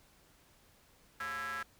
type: ring-modulated tone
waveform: 45% pulse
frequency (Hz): 158.3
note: D#3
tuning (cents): +30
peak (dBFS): -34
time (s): 1.2-1.63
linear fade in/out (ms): 5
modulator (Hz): 1490
effects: pink hiss -65 dBFS RMS until 1.79 s